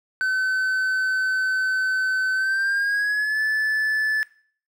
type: tone with pitch glide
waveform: triangle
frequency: 1523 to 1739.4 Hz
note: F#6 to A6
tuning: +50 to -20 cents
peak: -18 dBFS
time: 0.21-4.23 s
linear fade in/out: 0 ms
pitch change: +230 cents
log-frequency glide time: 2.34-3.4 s
effects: noise-tail reverb RT60 0.5 s tail -19 dB re dry